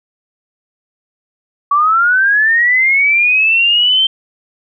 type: linear sweep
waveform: sine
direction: up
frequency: 1128 to 3136 Hz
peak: -8 dBFS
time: 1.71-4.07 s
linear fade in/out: 5 ms
effects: none